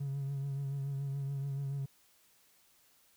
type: tone with vibrato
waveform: triangle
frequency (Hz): 138.59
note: C#3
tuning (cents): 0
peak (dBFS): -31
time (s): 0-1.86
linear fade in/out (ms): 10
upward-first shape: triangle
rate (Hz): 7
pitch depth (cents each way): 41
effects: tanh soft clip ceiling -29 dBFS + white hiss -67 dBFS RMS until 3.16 s